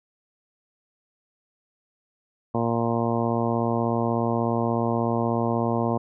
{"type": "harmonic tone", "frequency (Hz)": 116.54, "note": "A#2", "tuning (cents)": 0, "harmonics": [1, 2, 3, 4, 5, 6, 7, 8, 9], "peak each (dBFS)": [-28, -26, -30, -30, -31, -31, -35, -33, -34], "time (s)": [2.54, 5.98], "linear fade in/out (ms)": 10, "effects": []}